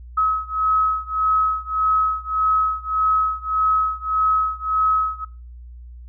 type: beating tone pair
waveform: sine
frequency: 1280 / 1281.7 Hz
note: D#6 / E6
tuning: +49 / -49 cents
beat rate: 1.7 Hz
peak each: -20 / -21 dBFS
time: 0.17-5.25 s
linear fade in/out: 10 ms
effects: noise-tail reverb RT60 0.4 s tail -23 dB re dry + added 60 Hz sine -36 dBFS peak until 6.08 s